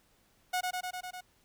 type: tone with echo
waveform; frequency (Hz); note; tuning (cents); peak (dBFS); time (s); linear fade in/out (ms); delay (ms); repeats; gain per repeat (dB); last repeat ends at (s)
sawtooth; 730; F#5; -24; -25; 0.53-0.61; 10; 100; 6; -2; 1.21
effects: pink hiss -68 dBFS RMS until 1.44 s